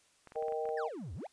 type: clicks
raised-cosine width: 0.5 ms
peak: -36 dBFS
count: 8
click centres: 0.273 / 0.321 / 0.358 / 0.425 / 0.483 / 0.523 / 0.655 / 0.69 s
type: chord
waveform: sine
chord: Eb major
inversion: second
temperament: equal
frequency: 466.2 / 622.3 / 784 Hz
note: Bb4 / Eb5 / G5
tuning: 0 / 0 / 0 cents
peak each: -35 / -39 / -39 dBFS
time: 0.35-0.89 s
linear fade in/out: 20 ms
type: exponential two-way sweep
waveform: triangle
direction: down then up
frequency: 1898 to 72.1 to 902 Hz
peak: -38 dBFS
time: 0.77-1.27 s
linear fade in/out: 5 ms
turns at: 1.14 s
effects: white hiss -68 dBFS RMS until 1.32 s + resampled to 22050 Hz